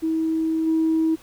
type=tone with level steps; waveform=sine; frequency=321.4 Hz; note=E4; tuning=44 cents flat; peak=-19 / -16 dBFS; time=0.02-1.16 s; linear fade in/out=20 ms; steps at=0.66 s; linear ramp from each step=20 ms; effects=tanh soft clip ceiling -13 dBFS + pink hiss -50 dBFS RMS until 1.22 s